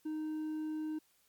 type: tone with hard clipping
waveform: triangle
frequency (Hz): 310.2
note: D#4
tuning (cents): -5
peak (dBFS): -36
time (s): 0.05-0.99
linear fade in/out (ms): 10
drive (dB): 5
effects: white hiss -71 dBFS RMS until 1.28 s + MP3 96 kbps